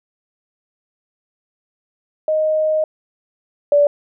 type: tone pair in turn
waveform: sine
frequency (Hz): 622.3 / 579.6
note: D#5 / D5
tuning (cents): 0 / -23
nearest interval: minor second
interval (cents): 123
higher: first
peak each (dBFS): -14 / -9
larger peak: second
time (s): 2.28-2.84 / 3.72-3.87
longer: first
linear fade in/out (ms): 2
effects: none